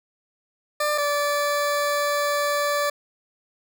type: tone pair in turn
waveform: 20% pulse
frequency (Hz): 595 / 580.7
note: D5 / D5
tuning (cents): +22 / -20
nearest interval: unison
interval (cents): 42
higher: first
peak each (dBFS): -16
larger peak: neither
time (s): 0.8-0.98 / 0.98-2.9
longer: second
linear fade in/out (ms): 5
effects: none